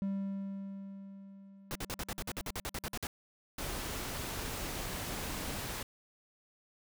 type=tone with exponential decay; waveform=triangle; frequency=196 Hz; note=G3; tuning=in tune; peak=-29 dBFS; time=0.02-2.97 s; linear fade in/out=0 ms; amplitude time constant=640 ms
type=noise bursts; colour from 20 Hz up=pink; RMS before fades=-38 dBFS; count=15; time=1.71-3.069 s; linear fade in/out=0 ms; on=43 ms; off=51 ms
type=noise; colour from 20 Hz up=pink; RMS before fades=-39 dBFS; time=3.58-5.83 s; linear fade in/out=5 ms
effects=none